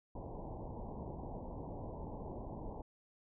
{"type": "low-pass noise", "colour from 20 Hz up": "pink", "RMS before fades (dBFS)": -45, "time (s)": [0.15, 2.82], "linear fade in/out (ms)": 5, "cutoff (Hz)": 990, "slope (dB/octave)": 96, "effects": []}